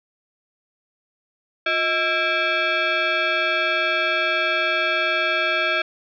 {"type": "tone with frequency modulation", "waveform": "sine", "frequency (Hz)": 354.2, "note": "F4", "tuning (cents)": 24, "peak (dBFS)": -18, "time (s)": [1.66, 5.82], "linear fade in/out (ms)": 5, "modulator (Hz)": 987, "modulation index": 2.8, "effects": []}